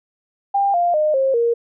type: tone with pitch steps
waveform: sine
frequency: 797 / 697.8 / 611 / 535 / 468.5 Hz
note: G5 / F5 / D#5 / C5 / A#4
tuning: +28 / -2 / -32 / +38 / +9 cents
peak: -14 dBFS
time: 0.54-1.54 s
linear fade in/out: 10 ms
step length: 200 ms
effects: none